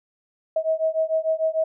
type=beating tone pair; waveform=sine; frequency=636 / 642.7 Hz; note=D#5 / E5; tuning=+38 / -44 cents; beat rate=6.7 Hz; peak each=-23 dBFS; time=0.56-1.64 s; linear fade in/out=5 ms; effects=none